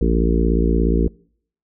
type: harmonic tone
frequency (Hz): 57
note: A#1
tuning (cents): -38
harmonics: 1 / 3 / 4 / 5 / 6 / 7 / 8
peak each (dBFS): -17 / -22 / -23 / -24 / -25 / -25 / -26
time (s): 0.01-1.08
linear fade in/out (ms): 5
effects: noise-tail reverb RT60 0.6 s tail -25 dB re dry